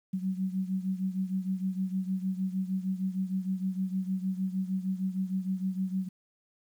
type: beating tone pair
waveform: sine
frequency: 186.9 / 193.4 Hz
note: F#3 / G3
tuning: +18 / -23 cents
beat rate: 6.5 Hz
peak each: -30 / -34 dBFS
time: 0.13-6.09 s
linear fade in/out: 10 ms
effects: 10-bit